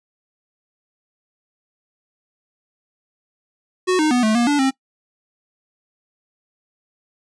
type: tone with pitch steps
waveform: square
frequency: 368.2 / 308.3 / 246.7 / 217.2 / 238 / 289.9 / 266.7 Hz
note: F#4 / D#4 / B3 / A3 / A#3 / D4 / C4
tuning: -8 / -16 / -2 / -22 / +36 / -22 / +33 cents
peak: -15 dBFS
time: 3.87-4.71 s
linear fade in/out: 20 ms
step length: 120 ms
effects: noise-tail reverb RT60 0.1 s tail -21 dB re dry + resampled to 22050 Hz